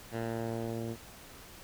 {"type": "tone with low-pass filter sweep", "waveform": "10% pulse", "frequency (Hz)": 114.8, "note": "A#2", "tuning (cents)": -26, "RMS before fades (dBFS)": -36, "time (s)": [0.11, 0.97], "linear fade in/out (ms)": 50, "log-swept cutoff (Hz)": [2300, 360], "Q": 0.76, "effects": ["pink hiss -51 dBFS RMS until 1.63 s"]}